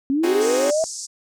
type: linear sweep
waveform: sine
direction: up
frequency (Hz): 261.6 to 656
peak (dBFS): -17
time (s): 0.1-0.84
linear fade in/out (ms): 0
type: chord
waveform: sawtooth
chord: Ab dominant seventh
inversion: first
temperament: equal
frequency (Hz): 261.6 / 311.1 / 370 / 415.3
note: C4 / Eb4 / Gb4 / Ab4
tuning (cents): 0 / 0 / 0 / 0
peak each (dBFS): -24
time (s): 0.23-0.71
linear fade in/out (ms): 10
type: band-pass noise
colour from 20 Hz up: pink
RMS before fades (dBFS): -32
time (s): 0.4-1.07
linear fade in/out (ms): 20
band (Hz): 5200 to 8600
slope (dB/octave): 48
effects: none